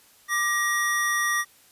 square tone pair together, 1184 / 1894 Hz, D6 / A#6, +14 / +27 cents, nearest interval minor sixth, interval 813 cents, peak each -28 / -24 dBFS, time 0.28-1.45 s, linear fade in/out 50 ms, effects white hiss -56 dBFS RMS until 1.71 s + resampled to 32000 Hz

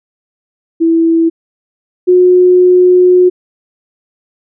sine tone pair in turn, 329.6 / 362.4 Hz, E4 / F#4, 0 / -36 cents, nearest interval major second, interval 164 cents, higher second, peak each -6 / -3 dBFS, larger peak second, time 0.8-1.3 / 2.07-3.3 s, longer second, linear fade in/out 20 ms, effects none

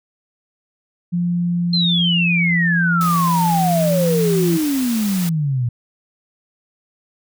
sine tone with pitch glide, 174.61 to 169.44 Hz, F3 to E3, 0 to +48 cents, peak -16 dBFS, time 1.12-4.58 s, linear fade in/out 20 ms, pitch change -52 cents, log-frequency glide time 1.25-3.44 s
sine exponential sweep, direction down, 4200 to 116.54 Hz, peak -16 dBFS, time 1.73-5.69 s, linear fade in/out 5 ms
white noise, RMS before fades -29 dBFS, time 3.01-5.29 s, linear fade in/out 0 ms
effects none

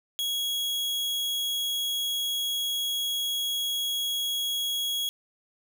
40% pulse tone, 3322 Hz, G#7, in tune, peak -26 dBFS, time 0.19-5.09 s, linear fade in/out 0 ms, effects none

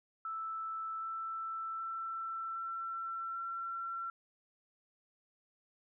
sine tone with pitch steps, 1318.5 / 1327.7 / 1336.9 / 1346.2 / 1355.6 Hz, E6 / E6 / E6 / E6 / E6, 0 / +12 / +24 / +36 / +48 cents, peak -37 dBFS, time 0.25-4.1 s, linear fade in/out 2 ms, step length 770 ms, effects none

